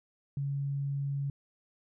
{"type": "tone", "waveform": "sine", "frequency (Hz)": 140, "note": "C#3", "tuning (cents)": 18, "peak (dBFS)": -30, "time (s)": [0.37, 1.3], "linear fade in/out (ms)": 2, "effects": []}